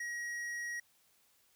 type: tone with tanh clipping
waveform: sine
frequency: 1900 Hz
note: A#6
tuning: 33 cents sharp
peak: -39 dBFS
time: 0-0.8 s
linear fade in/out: 5 ms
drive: 11 dB
effects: white hiss -70 dBFS RMS until 1.55 s